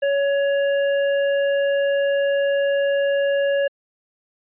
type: tone with tanh clipping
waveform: triangle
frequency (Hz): 560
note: C#5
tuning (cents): +18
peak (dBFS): -19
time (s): 0.02-3.68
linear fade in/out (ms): 10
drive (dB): 18
effects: resampled to 8000 Hz